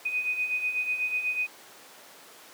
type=beating tone pair; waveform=sine; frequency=2489 / 2497.1 Hz; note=D#7 / D#7; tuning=0 / +6 cents; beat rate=8.1 Hz; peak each=-34 / -27 dBFS; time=0.05-1.47 s; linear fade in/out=10 ms; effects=pink hiss -49 dBFS RMS until 2.53 s + high-pass 400 Hz 12 dB/octave